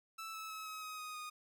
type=tone with pitch steps; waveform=sawtooth; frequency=1318.5 / 1304.1 / 1289.9 / 1275.8 / 1261.9 / 1248.1 / 1234.5 Hz; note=E6 / E6 / E6 / D#6 / D#6 / D#6 / D#6; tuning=0 / -19 / -38 / +43 / +24 / +5 / -14 cents; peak=-40 dBFS; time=0.18-1.3 s; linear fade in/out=10 ms; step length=160 ms; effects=none